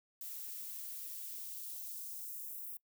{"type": "noise with high-pass filter sweep", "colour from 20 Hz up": "violet", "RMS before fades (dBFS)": -45, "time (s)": [0.21, 2.77], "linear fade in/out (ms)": 2, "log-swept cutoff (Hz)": [510, 12000], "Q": 0.84, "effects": ["noise-tail reverb RT60 0.1 s tail -23 dB re dry"]}